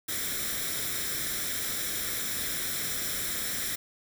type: noise with comb filter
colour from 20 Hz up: white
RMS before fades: -32 dBFS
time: 0.08-3.76 s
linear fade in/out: 10 ms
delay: 0.54 ms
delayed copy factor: +0.65
effects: none